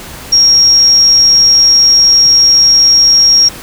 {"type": "tone", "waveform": "sine", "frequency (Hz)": 5588, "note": "F8", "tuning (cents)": 0, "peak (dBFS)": -3, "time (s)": [0.32, 3.49], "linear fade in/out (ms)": 10, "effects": ["pink hiss -28 dBFS RMS until 3.62 s"]}